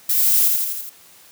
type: noise with echo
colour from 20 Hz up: violet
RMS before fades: -18 dBFS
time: 0.09-0.48 s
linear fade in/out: 5 ms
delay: 83 ms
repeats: 5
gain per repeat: -3 dB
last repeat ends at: 0.895 s
effects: white hiss -48 dBFS RMS until 1.31 s + high-pass 80 Hz 12 dB/octave

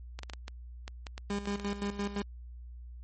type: clicks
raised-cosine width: 0.2 ms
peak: -23 dBFS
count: 10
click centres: 0.19 / 0.233 / 0.298 / 0.335 / 0.481 / 0.879 / 1.068 / 1.179 / 1.456 / 1.598 s
type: tone with tremolo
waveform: 30% pulse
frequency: 202 Hz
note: G#3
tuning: 48 cents flat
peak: -28 dBFS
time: 1.3-2.22 s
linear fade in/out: 2 ms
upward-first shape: square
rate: 5.8 Hz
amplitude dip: 70%
effects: added 60 Hz sine -43 dBFS peak until 3.03 s + MP3 32 kbps

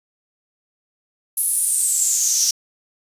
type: noise with high-pass filter sweep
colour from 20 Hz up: pink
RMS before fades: -19 dBFS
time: 1.37-2.51 s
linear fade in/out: 5 ms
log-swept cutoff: 11000 to 5600 Hz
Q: 6.9
effects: resampled to 32000 Hz

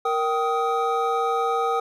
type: tone cluster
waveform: triangle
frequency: 467.3 / 776 / 1255 Hz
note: A#4 / G5 / D#6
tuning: +4 / -18 / +15 cents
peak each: -23 dBFS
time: 0.05-1.8 s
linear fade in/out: 5 ms
effects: none

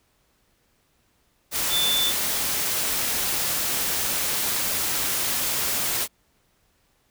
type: tone in noise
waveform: sine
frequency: 3524 Hz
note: A7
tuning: 2 cents sharp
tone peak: -21 dBFS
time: 1.69-2.13 s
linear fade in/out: 50 ms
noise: white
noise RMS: -25 dBFS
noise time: 1.51-6.08 s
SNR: +1 dB
effects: pink hiss -66 dBFS RMS until 7.1 s

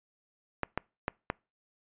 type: clicks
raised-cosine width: 0.5 ms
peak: -14 dBFS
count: 4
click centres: 0.633 / 0.776 / 1.081 / 1.301 s
effects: noise-tail reverb RT60 0.3 s tail -26 dB re dry + resampled to 8000 Hz

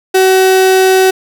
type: tone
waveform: 35% pulse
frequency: 377.4 Hz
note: F#4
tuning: 34 cents sharp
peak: -4 dBFS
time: 0.14-1.11 s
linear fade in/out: 10 ms
effects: none

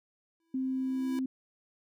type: tone with exponential growth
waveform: square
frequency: 329.6 Hz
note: E4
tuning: in tune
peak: -37 dBFS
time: 0.4-1.19 s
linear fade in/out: 1 ms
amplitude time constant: 170 ms
type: tone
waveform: sine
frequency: 261.5 Hz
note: C4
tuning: 1 cent flat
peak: -29 dBFS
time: 0.54-1.26 s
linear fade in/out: 5 ms
effects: none

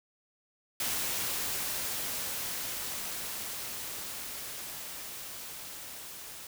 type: noise with level ramp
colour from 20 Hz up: white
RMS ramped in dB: -32 to -45 dBFS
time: 0.8-6.47 s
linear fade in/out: 2 ms
effects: none

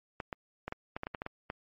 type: clicks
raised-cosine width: 0.5 ms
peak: -21 dBFS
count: 11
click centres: 0.202 / 0.328 / 0.68 / 0.724 / 0.965 / 1.034 / 1.069 / 1.148 / 1.219 / 1.264 / 1.501 s
effects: MP3 32 kbps

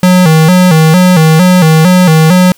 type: tone with vibrato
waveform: square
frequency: 170 Hz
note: F3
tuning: 46 cents flat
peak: -3 dBFS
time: 0.03-2.52 s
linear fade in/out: 2 ms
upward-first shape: square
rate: 2.2 Hz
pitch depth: 120 cents each way
effects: white hiss -44 dBFS RMS until 2.57 s

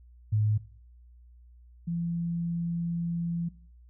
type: tone pair in turn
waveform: sine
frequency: 106.7 / 169.81 Hz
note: G#2 / F3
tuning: +47 / -48 cents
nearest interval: minor sixth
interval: 805 cents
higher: second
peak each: -22 / -28 dBFS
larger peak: first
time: 0.32-0.58 / 1.87-3.49 s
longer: second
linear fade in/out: 10 ms
effects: noise-tail reverb RT60 0.5 s tail -19 dB re dry + added 60 Hz sine -51 dBFS peak until 3.89 s

